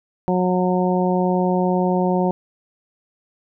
harmonic tone, 182.1 Hz, F#3, 27 cents flat, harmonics 1 / 2 / 3 / 4 / 5, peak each -19 / -22 / -24 / -25 / -26 dBFS, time 0.28-2.31 s, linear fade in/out 0 ms, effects none

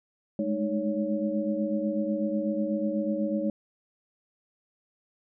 sine tone cluster, 206.6 / 214.7 / 310 / 559 Hz, G#3 / A3 / D#4 / C#5, -9 / -42 / -6 / +14 cents, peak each -31 dBFS, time 0.39-3.5 s, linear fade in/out 2 ms, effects none

